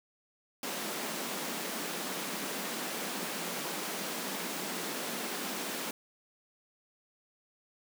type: high-pass noise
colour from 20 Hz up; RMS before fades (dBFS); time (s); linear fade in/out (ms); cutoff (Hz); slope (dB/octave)
pink; -37; 0.63-5.91; 2; 180; 48
effects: none